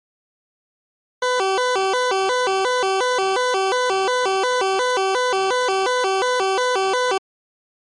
20% pulse tone with vibrato, 438.4 Hz, A4, 6 cents flat, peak -12 dBFS, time 1.22-7.18 s, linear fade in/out 5 ms, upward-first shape square, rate 2.8 Hz, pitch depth 230 cents each way, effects low-pass 7000 Hz 12 dB/octave + MP3 48 kbps

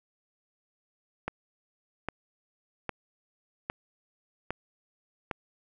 click train, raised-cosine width 0.5 ms, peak -16 dBFS, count 6, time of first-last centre 1.28-5.312 s, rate 1.24 Hz, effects none

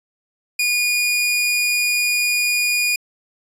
sawtooth tone, 2444 Hz, D#7, 32 cents flat, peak -13 dBFS, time 0.59-2.96 s, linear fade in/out 5 ms, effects resampled to 32000 Hz

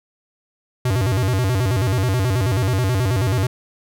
square tone with vibrato, 109.6 Hz, A2, 6 cents flat, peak -17 dBFS, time 0.85-3.47 s, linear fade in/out 5 ms, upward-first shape square, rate 9.3 Hz, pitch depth 240 cents each way, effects none

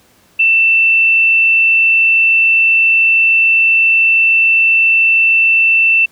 sine tone, 2673 Hz, E7, 23 cents sharp, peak -7 dBFS, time 0.39-6.06 s, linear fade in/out 10 ms, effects pink hiss -50 dBFS RMS until 6.11 s + high-pass 80 Hz 12 dB/octave

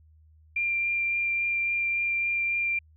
sine tone with vibrato, 2381 Hz, D7, 23 cents sharp, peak -24 dBFS, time 0.56-2.79 s, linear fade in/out 5 ms, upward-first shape triangle, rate 3.6 Hz, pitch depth 10 cents each way, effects added 78 Hz sine -54 dBFS peak until 2.96 s

